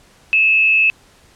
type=tone with frequency modulation; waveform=sine; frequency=2600 Hz; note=E7; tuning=24 cents flat; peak=-10 dBFS; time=0.33-0.9 s; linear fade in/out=0 ms; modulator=151 Hz; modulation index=0.34; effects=pink hiss -50 dBFS RMS until 1.35 s + low-pass 10000 Hz 12 dB/octave